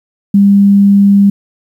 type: tone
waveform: sine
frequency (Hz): 200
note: G3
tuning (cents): +35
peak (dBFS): -3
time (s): 0.34-1.3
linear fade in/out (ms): 5
effects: 7-bit